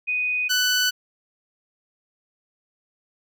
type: tone pair in turn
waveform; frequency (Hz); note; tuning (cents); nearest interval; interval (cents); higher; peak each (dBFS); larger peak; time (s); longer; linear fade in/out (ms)
sine / 15% pulse; 2489 / 1493.7; D#7 / F#6; 0 / +16; major sixth; 884; first; -21 / -12; second; 0.07-0.49 / 0.49-0.91; neither; 20
effects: none

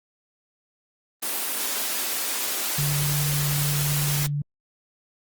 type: high-pass noise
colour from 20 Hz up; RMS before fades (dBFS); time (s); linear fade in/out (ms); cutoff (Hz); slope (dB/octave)
white; -27; 1.22-4.27; 10; 210; 48
type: tone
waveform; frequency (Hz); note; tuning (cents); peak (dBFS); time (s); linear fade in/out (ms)
sine; 145; D3; -22; -23; 2.78-4.42; 5
effects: Opus 24 kbps

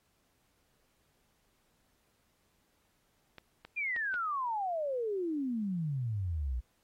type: clicks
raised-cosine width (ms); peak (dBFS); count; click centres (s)
0.3; -30; 4; 3.383 / 3.65 / 3.963 / 4.141
type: exponential sweep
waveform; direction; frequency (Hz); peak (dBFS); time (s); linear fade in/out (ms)
sine; down; 2463 to 57.4; -31; 3.76-6.61; 20
effects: pink hiss -74 dBFS RMS until 6.83 s + AAC 48 kbps

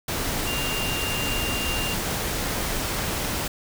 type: tone in noise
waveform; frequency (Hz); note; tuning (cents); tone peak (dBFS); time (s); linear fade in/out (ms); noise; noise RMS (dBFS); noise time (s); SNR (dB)
sine; 2791; F7; -2; -29; 0.47-1.94; 5; pink; -27; 0.08-3.48; -5
effects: none

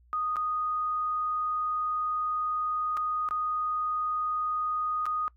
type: tone with dropouts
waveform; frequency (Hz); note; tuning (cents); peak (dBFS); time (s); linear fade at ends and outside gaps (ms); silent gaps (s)
sine; 1240; D#6; -6; -27; 0.13-5.28; 0; 0.359-0.367 / 2.969-2.973 / 3.288-3.309 / 5.056-5.064
effects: noise-tail reverb RT60 0.1 s tail -22 dB re dry + added 60 Hz sine -57 dBFS peak until 5.36 s

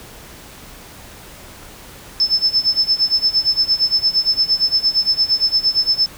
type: tone with tremolo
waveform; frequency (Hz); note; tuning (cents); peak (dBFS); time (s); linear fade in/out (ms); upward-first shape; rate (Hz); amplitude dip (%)
sine; 5260; E8; -5; -10; 2.2-6.06; 0; sine; 8.7; 90
effects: pink hiss -39 dBFS RMS until 6.17 s

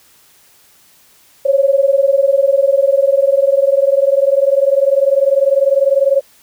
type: tone pair together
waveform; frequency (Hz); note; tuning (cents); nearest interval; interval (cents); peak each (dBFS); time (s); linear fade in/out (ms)
sine; 539.9 / 560; C#5 / C#5; -46 / +18; minor second; 64; -12; 1.45-6.21; 10
effects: white hiss -49 dBFS RMS until 6.42 s

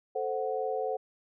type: chord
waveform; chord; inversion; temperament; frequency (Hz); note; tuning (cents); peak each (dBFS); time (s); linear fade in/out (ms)
sine; F# diminished; first; equal; 440 / 523.3 / 740; A4 / C5 / F#5; 0 / 0 / 0; -33 / -33 / -34; 0.15-0.97; 10
effects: none

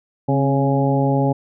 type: harmonic tone with a mistuned harmonic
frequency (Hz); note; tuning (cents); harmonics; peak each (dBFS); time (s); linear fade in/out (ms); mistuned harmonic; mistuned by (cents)
138.59; C#3; 0; 1 / 2 / 3 / 4 / 5 / 6; -18 / -20 / -25 / -23 / -29 / -24; 0.28-1.33; 10; 2; -43
effects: none

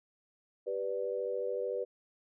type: chord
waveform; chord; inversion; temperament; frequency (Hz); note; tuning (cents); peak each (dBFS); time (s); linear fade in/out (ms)
sine; G major; none; equal; 392 / 493.9 / 587.3; G4 / B4 / D5; 0 / 0 / 0; -38 / -34 / -39; 0.66-1.85; 20
effects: none

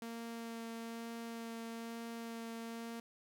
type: tone with vibrato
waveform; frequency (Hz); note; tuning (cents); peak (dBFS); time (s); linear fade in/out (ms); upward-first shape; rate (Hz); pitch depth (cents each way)
sawtooth; 230; A#3; -23; -39; 0.02-3; 2; sine; 1.1; 10
effects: none

